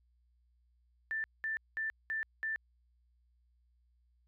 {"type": "tone bursts", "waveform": "sine", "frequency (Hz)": 1773, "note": "A6", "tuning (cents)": 13, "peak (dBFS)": -33, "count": 5, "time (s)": [1.11, 2.56], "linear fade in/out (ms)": 0, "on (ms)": 130, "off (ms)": 200, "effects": ["added 60 Hz sine -68 dBFS peak until 4.27 s"]}